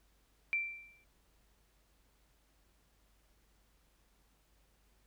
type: tone with exponential decay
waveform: sine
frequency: 2349 Hz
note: D7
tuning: in tune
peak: -28 dBFS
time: 0.53-1.04 s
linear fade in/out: 0 ms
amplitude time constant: 110 ms
effects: added 50 Hz sine -70 dBFS peak until 5.06 s + pink hiss -73 dBFS RMS until 5.06 s